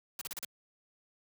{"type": "noise bursts", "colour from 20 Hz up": "white", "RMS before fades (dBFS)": -39, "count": 5, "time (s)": [0.19, 0.449], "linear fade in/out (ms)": 2, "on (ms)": 23, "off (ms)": 36, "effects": ["high-pass 80 Hz 12 dB/octave"]}